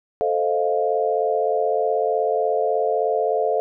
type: chord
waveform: sine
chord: F dominant seventh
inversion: first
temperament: equal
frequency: 440 / 523.3 / 622.3 / 698.5 Hz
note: A4 / C5 / Eb5 / F5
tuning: 0 / 0 / 0 / 0 cents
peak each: -22 / -25 / -25 / -23 dBFS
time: 0.21-3.6 s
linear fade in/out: 0 ms
effects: none